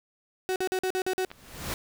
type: tone bursts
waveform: 35% pulse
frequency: 373.5 Hz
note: F#4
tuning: 16 cents sharp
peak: -24 dBFS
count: 7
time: 0.49-1.249 s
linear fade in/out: 0 ms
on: 69 ms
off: 46 ms
type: noise with exponential growth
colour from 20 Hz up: pink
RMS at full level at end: -30 dBFS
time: 1.18-1.74 s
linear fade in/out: 1 ms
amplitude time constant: 120 ms
type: clicks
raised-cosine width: 0.3 ms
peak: -31 / -24 dBFS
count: 2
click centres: 1.304 / 1.315 s
effects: none